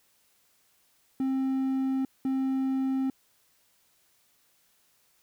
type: tone pair in turn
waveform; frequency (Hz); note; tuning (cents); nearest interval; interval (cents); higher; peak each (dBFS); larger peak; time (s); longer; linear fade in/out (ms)
triangle; 265.3 / 265.3; C4 / C4; +24 / +24; unison; 0; neither; -23; neither; 1.2-2.05 / 2.25-3.1; neither; 2
effects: white hiss -67 dBFS RMS until 5.22 s